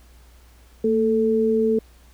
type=tone pair together; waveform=sine; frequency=226.3 / 440 Hz; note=A3 / A4; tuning=+49 / 0 cents; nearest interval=octave; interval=1151 cents; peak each=-21 / -18 dBFS; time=0.84-1.79 s; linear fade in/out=5 ms; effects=added 60 Hz sine -48 dBFS peak until 2.13 s + pink hiss -56 dBFS RMS until 2.13 s